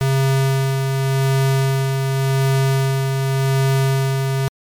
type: tone with tremolo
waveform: square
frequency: 134.8 Hz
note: C#3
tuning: 48 cents flat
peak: -14 dBFS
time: 0.01-4.48 s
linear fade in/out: 0 ms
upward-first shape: sine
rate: 0.88 Hz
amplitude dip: 35%
effects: MP3 96 kbps